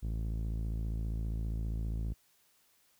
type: tone with low-pass filter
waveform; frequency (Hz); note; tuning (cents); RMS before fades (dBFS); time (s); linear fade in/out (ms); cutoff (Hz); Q
sawtooth; 55; A1; 0; -35; 0.02-2.14; 20; 220; 0.6
effects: white hiss -69 dBFS RMS until 2.99 s